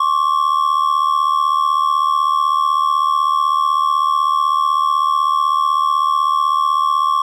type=ring-modulated tone; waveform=triangle; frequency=1109 Hz; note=C#6; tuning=in tune; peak=-8 dBFS; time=0-7.22 s; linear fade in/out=5 ms; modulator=38 Hz; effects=none